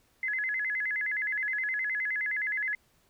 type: tone with vibrato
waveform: sine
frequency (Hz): 1864.7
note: A#6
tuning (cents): 0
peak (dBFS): -28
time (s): 0.23-2.75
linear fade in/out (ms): 2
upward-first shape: square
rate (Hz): 9.6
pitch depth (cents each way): 170
effects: pink hiss -67 dBFS RMS until 3.09 s